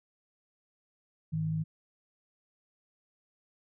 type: tone pair together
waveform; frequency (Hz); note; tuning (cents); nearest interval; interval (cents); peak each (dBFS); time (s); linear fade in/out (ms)
sine; 103.83 / 157.92; G#2 / D#3; 0 / +26; perfect fifth; 726; -38 / -29; 1.32-1.64; 20
effects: none